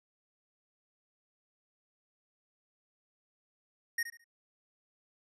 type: tone with echo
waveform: square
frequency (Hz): 1864.7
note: A#6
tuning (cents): 0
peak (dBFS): -30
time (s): 3.98-4.03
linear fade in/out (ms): 5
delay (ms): 71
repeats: 3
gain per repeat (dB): -11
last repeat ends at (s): 4.243
effects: resampled to 32000 Hz